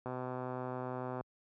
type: click train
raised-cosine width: 1 ms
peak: -26 dBFS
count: 147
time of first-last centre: 0.06-1.21 s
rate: 127 Hz
effects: high-pass 60 Hz 12 dB/octave